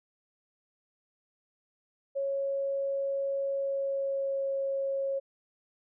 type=tone with pitch glide; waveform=sine; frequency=551 to 546.2 Hz; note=C#5 to C#5; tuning=-11 to -26 cents; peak=-28 dBFS; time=2.15-5.2 s; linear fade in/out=20 ms; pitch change=-15 cents; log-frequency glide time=3.54-4.49 s; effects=none